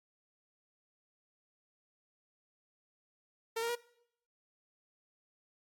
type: tone with pitch steps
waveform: sawtooth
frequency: 454.2 / 465.9 / 477.9 Hz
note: A#4 / A#4 / A#4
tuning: -45 / -1 / +43 cents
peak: -29 dBFS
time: 3.56-3.755 s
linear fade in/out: 10 ms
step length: 65 ms
effects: noise-tail reverb RT60 0.7 s tail -21 dB re dry + AAC 64 kbps